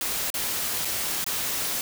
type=noise with dropouts; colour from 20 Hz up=white; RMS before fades=-28 dBFS; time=0.01-1.81 s; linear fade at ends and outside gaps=1 ms; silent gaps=0.302-0.341 / 0.849-0.853 / 1.243-1.264 s; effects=none